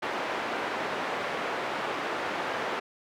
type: band-pass noise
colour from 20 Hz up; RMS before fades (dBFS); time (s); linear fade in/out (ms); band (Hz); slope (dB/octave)
pink; -32; 0.02-2.8; 10; 420 to 2100; 12
effects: none